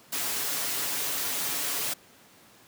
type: noise with comb filter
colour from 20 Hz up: white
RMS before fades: -30 dBFS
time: 0.12-1.94 s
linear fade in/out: 10 ms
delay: 7.1 ms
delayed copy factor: +0.55
effects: pink hiss -55 dBFS RMS until 2.67 s + high-pass 150 Hz 12 dB/octave